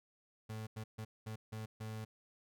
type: tone bursts at uneven times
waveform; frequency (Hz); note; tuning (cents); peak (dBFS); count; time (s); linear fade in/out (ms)
35% pulse; 109.5; A2; -8; -40; 6; 0.49-0.67 / 0.76-0.84 / 0.98-1.05 / 1.26-1.36 / 1.52-1.66 / 1.8-2.05; 10
effects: none